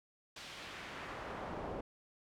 brown noise with band-pass filter sweep, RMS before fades -45 dBFS, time 0.36-1.81 s, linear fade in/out 5 ms, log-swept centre 4400 to 580 Hz, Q 0.91, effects none

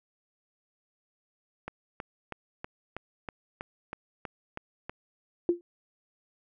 click train, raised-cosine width 0.5 ms, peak -21 dBFS, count 11, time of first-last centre 1.68-4.895 s, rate 3.11 Hz
sine tone with exponential decay, 347 Hz, F4, 11 cents flat, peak -17 dBFS, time 5.49-5.61 s, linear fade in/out 1 ms, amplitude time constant 26 ms
effects none

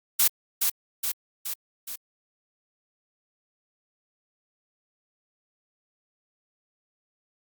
blue noise with echo, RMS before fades -19 dBFS, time 0.19-0.28 s, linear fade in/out 10 ms, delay 420 ms, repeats 4, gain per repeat -4 dB, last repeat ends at 1.96 s, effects Opus 48 kbps

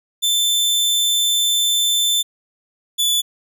sawtooth tone pair in turn, 3540 / 3467 Hz, A7 / A7, +10 / -26 cents, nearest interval unison, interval 36 cents, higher first, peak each -12 dBFS, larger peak neither, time 0.22-2.23 / 2.98-3.22 s, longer first, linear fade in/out 20 ms, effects none

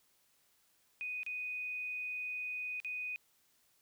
sine tone with dropouts, 2489 Hz, D#7, in tune, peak -37 dBFS, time 1.01-3.16 s, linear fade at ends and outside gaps 0 ms, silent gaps 1.232-1.264 / 2.801-2.847 s, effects white hiss -72 dBFS RMS until 3.81 s

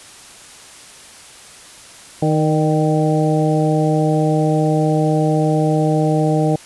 harmonic tone with a mistuned harmonic, 155.56 Hz, D#3, in tune, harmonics 1 / 2 / 3 / 4 / 5, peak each -16 / -19 / -21 / -22 / -23 dBFS, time 2.22-6.56 s, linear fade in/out 5 ms, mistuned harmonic 4, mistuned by -34 cents, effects white hiss -40 dBFS RMS until 6.65 s + resampled to 24000 Hz

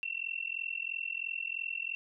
sine tone with amplitude modulation, 2709 Hz, E7, 47 cents sharp, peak -30 dBFS, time 0.03-1.95 s, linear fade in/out 0 ms, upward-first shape sine, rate 43 Hz, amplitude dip 95%, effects none

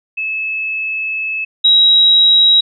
sine tone pair in turn, 2600 / 3843 Hz, E7 / B7, -24 / -48 cents, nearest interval perfect fifth, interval 676 cents, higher second, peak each -17 / -6 dBFS, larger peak second, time 0.17-1.45 / 1.64-2.61 s, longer first, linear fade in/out 10 ms, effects none

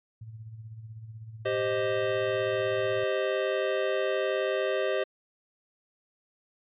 sine tone with tremolo, 111 Hz, A2, 16 cents sharp, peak -38 dBFS, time 0.21-3.04 s, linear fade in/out 5 ms, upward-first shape sine, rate 16 Hz, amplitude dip 55%
square chord, C minor, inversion second, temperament equal, 392 / 523.3 / 622.3 Hz, G4 / C5 / Eb5, 0 / 0 / 0 cents, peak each -31 dBFS, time 1.45-5.04 s, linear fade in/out 10 ms
effects resampled to 8000 Hz

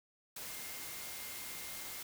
sine tone in noise, 2112 Hz, C7, 16 cents sharp, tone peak -54 dBFS, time 0.48-2.01 s, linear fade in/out 5 ms, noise white, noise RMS -45 dBFS, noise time 0.36-2.03 s, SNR -12 dB, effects none

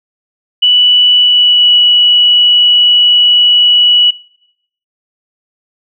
sine tone with pitch glide, 2960 to 2938 Hz, F#7 to F#7, 0 to -13 cents, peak -4 dBFS, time 0.62-4.11 s, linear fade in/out 10 ms, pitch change -13 cents, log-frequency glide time 1.15-1.76 s, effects noise-tail reverb RT60 0.8 s tail -22 dB re dry

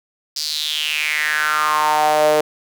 sawtooth tone with high-pass filter sweep, 152.4 Hz, D#3, 36 cents flat, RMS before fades -18 dBFS, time 0.36-2.41 s, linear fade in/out 5 ms, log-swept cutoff 5000 to 510 Hz, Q 5.7, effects none

